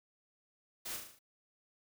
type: noise with echo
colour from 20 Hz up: white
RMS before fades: -42 dBFS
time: 0.85-0.97 s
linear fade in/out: 10 ms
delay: 37 ms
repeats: 6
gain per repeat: -4 dB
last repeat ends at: 1.192 s
effects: none